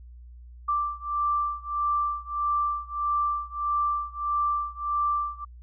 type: beating tone pair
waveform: sine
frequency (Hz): 1174.7 / 1176.3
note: D6 / D6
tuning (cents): 0 / +2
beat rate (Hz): 1.6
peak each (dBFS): -27 / -28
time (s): 0.68-5.45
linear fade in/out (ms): 10
effects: added 60 Hz sine -43 dBFS peak until 5.62 s